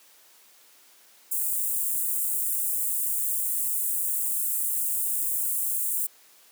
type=high-pass noise; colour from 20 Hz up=white; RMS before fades=-27 dBFS; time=1.31-6.07 s; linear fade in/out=10 ms; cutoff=7900 Hz; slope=48 dB/octave; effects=white hiss -56 dBFS RMS until 6.51 s + high-pass 300 Hz 12 dB/octave